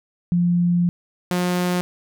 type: tone pair in turn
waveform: sine / sawtooth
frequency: 174.61 / 178.79 Hz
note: F3 / F3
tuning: 0 / +41 cents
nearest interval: unison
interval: 41 cents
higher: second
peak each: -15 dBFS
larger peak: neither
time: 0.32-0.89 / 1.31-1.81 s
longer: first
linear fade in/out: 0 ms
effects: none